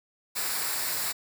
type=noise with comb filter; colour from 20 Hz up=white; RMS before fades=-30 dBFS; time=0.35-1.13 s; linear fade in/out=20 ms; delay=0.32 ms; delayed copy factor=-0.55; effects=none